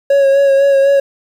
triangle tone with vibrato, 552 Hz, C#5, 7 cents flat, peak -5 dBFS, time 0.1-1 s, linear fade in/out 5 ms, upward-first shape sine, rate 4 Hz, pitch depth 25 cents each way, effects 7-bit

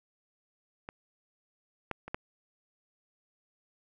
clicks, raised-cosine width 0.5 ms, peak -25 / -18 / -27 / -17 dBFS, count 4, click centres 0.889 / 1.913 / 2.08 / 2.145 s, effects none

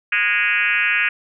sine tone with frequency modulation, 2070 Hz, C7, 19 cents flat, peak -15 dBFS, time 0.12-1.09 s, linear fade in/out 5 ms, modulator 209 Hz, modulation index 3, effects none

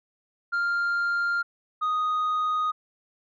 sine tone pair in turn, 1396.9 / 1244.5 Hz, F6 / D#6, 0 / 0 cents, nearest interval major second, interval 200 cents, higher first, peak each -20 dBFS, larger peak neither, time 0.52-1.43 / 1.81-2.72 s, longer neither, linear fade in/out 20 ms, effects tanh soft clip ceiling -22 dBFS

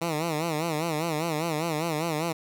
10% pulse tone with vibrato, 160 Hz, D#3, 49 cents sharp, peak -18 dBFS, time 0.01-2.33 s, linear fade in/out 10 ms, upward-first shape sine, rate 5 Hz, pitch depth 120 cents each way, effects none

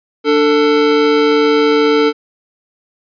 square tone pair together, 293.7 / 446.3 Hz, D4 / A4, 0 / +25 cents, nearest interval perfect fifth, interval 725 cents, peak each -15 / -11 dBFS, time 0.24-2.13 s, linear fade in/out 50 ms, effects resampled to 11025 Hz

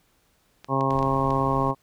clicks, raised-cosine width 0.2 ms, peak -23 dBFS, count 6, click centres 0.645 / 0.809 / 0.907 / 0.99 / 1.028 / 1.306 s
harmonic tone, 135.1 Hz, C#3, 44 cents flat, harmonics 1 / 2 / 3 / 4 / 5 / 6 / 7 / 8, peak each -27 / -28 / -30 / -30 / -32 / -31 / -29 / -26 dBFS, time 0.68-1.75 s, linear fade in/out 50 ms
brown noise, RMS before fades -37 dBFS, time 0.9-1.71 s, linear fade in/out 2 ms
effects pink hiss -65 dBFS RMS until 1.82 s

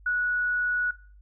sine tone, 1467 Hz, F#6, 15 cents flat, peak -23 dBFS, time 0.06-0.91 s, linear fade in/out 5 ms, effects noise-tail reverb RT60 0.4 s tail -18 dB re dry + added 50 Hz sine -49 dBFS peak until 1.21 s

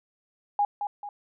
sine tone with echo, 820 Hz, G#5, 22 cents flat, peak -20 dBFS, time 0.59-0.65 s, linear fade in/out 2 ms, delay 220 ms, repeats 2, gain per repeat -7 dB, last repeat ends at 1.09 s, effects none

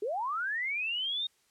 sine linear sweep, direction up, 381.5 to 3729 Hz, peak -30 dBFS, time 0.02-1.27 s, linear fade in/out 5 ms, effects white hiss -69 dBFS RMS until 1.5 s + low-pass 10000 Hz 12 dB/octave

